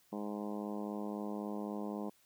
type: harmonic tone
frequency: 103.83 Hz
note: G#2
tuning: in tune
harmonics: 2 / 3 / 4 / 5 / 6 / 7 / 8 / 9 / 10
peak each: -40 / -44 / -46 / -48 / -50 / -51 / -52 / -53 / -54 dBFS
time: 0.12-2.1 s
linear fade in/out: 10 ms
effects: white hiss -69 dBFS RMS until 2.25 s